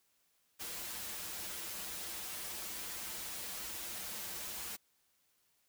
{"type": "noise with comb filter", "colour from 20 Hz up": "white", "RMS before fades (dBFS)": -43, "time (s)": [0.59, 4.77], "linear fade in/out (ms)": 20, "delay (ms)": 7.4, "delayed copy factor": -0.75, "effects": ["white hiss -75 dBFS RMS until 5.68 s"]}